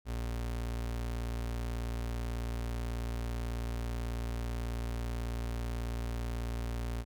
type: tone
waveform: 35% pulse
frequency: 58.27 Hz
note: A#1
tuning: in tune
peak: -32 dBFS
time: 0.05-7.05 s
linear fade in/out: 50 ms
effects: none